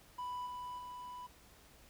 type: tone with level steps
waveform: triangle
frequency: 990 Hz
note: B5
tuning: 4 cents sharp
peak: -37 / -40 / -43 dBFS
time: 0.18-1.27 s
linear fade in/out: 10 ms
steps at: 0.46 / 0.78 s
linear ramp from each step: 10 ms
effects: added 60 Hz sine -68 dBFS peak until 1.89 s + pink hiss -62 dBFS RMS until 1.89 s